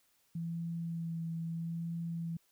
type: tone with vibrato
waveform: sine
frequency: 166.4 Hz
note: E3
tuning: 17 cents sharp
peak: -35 dBFS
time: 0.35-2.37 s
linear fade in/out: 5 ms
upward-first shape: sine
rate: 0.77 Hz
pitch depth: 16 cents each way
effects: white hiss -72 dBFS RMS until 2.51 s